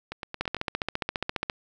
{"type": "two click trains", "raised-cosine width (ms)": 0.3, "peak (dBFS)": [-18, -11], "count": [5, 17], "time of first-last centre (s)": [[0.12, 0.567], [0.41, 1.498]], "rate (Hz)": [8.95, 14.7], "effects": []}